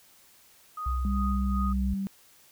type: tone with tremolo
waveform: sine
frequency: 1244.5 Hz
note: D#6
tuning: in tune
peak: -31 dBFS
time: 0.77-1.73 s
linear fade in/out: 5 ms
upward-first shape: sine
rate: 2.6 Hz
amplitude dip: 70%
type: tone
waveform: sine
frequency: 63.7 Hz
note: C2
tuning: 46 cents flat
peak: -26 dBFS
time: 0.86-1.94 s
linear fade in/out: 5 ms
type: tone with pitch glide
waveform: sine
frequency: 198.9 to 195.03 Hz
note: G3 to G3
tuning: +25 to -9 cents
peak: -28 dBFS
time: 1.05-2.07 s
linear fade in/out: 0 ms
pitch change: -34 cents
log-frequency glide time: 1.17-1.82 s
effects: white hiss -58 dBFS RMS until 2.51 s